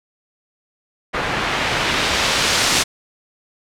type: noise with low-pass filter sweep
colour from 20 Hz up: white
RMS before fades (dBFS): -19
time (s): 1.13-2.84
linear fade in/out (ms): 20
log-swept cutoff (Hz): 1700 to 6500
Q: 0.8
effects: none